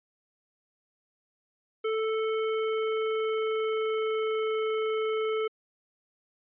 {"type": "tone with pitch glide", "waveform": "square", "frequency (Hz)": [440, 437.2], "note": ["A4", "A4"], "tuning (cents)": [0, -11], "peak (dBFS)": -27, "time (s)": [1.84, 5.48], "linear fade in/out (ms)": 10, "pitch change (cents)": -11, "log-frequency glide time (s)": [2.44, 4.58], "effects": ["resampled to 8000 Hz"]}